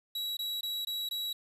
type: tone bursts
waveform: 45% pulse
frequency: 3891 Hz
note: B7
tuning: 27 cents flat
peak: -33 dBFS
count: 5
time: 0.15-1.33 s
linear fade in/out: 5 ms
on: 220 ms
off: 20 ms
effects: resampled to 32000 Hz + 10-bit